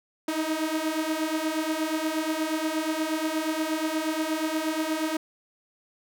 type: beating tone pair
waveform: sawtooth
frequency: 310 / 318.4 Hz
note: D#4 / D#4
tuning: -6 / +40 cents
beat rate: 8.4 Hz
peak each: -26 / -24 dBFS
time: 0.28-5.17 s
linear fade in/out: 5 ms
effects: none